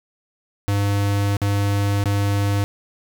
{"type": "tone with dropouts", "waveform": "square", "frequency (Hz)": 100.8, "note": "G2", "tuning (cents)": 49, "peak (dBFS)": -18, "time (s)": [0.68, 2.64], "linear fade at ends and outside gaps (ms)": 0, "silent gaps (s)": [[1.368, 1.417], [2.039, 2.057]], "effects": []}